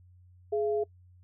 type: tone pair together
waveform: sine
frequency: 420 / 679.6 Hz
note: G#4 / F5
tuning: +19 / -47 cents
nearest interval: minor sixth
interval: 834 cents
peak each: -26 / -34 dBFS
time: 0.52-0.84 s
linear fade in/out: 10 ms
effects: noise-tail reverb RT60 0.1 s tail -24 dB re dry + added 90 Hz sine -54 dBFS peak until 1.23 s